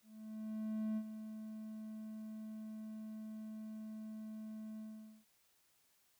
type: tone with ADSR envelope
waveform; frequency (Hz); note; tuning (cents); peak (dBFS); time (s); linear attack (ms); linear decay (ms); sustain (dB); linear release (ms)
triangle; 217.2; A3; -22; -33; 0.02-5.25; 950; 61; -10; 450
effects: white hiss -74 dBFS RMS until 6.19 s